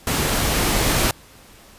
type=noise with level ramp; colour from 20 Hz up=pink; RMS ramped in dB=-21 to -18 dBFS; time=0.07-1.11 s; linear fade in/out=2 ms; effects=pink hiss -47 dBFS RMS until 1.78 s + resampled to 32000 Hz